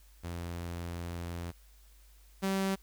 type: tone pair in turn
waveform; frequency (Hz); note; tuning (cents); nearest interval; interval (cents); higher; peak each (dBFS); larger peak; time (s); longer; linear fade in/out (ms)
sawtooth; 86 / 193.06; F2 / G3; -26 / -26; octave + major second; 1400; second; -33 / -25; second; 0.23-1.52 / 2.42-2.76; first; 20
effects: added 50 Hz sine -56 dBFS peak until 2.82 s + white hiss -65 dBFS RMS until 2.82 s